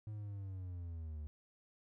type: linear sweep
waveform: triangle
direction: down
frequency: 108.2 to 73.6 Hz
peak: -40 dBFS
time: 0.07-1.27 s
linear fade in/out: 0 ms
effects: none